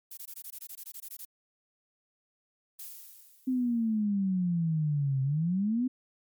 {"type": "noise bursts", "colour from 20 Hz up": "violet", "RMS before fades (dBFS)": -42, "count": 14, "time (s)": [0.11, 1.251], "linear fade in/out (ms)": 5, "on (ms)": 62, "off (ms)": 21}
{"type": "noise with exponential decay", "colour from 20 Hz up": "violet", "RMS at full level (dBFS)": -40, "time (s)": [2.79, 4.04], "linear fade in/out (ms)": 5, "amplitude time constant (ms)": 270}
{"type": "exponential two-way sweep", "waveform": "sine", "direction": "down then up", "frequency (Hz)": [261.6, 131.6, 261.6], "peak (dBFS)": -25, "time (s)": [3.47, 5.88], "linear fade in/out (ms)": 10, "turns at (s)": 5.22}
{"effects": ["MP3 96 kbps"]}